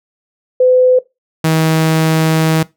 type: tone pair in turn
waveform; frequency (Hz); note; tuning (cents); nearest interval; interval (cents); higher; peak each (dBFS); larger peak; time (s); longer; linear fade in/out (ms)
sine / sawtooth; 507 / 159.69; B4 / D#3; +45 / +45; octave + minor sixth; 2000; first; -6; neither; 0.6-0.99 / 1.44-2.63; second; 5
effects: noise-tail reverb RT60 0.2 s tail -19 dB re dry